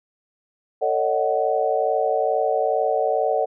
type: chord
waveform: sine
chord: D# half-diminished seventh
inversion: second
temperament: just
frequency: 448 / 560 / 622.3 / 746.7 Hz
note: A4 / C#5 / D#5 / F#5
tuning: +31 / +18 / 0 / +16 cents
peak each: -24 / -24 / -24 / -23 dBFS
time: 0.81-3.46 s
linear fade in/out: 20 ms
effects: none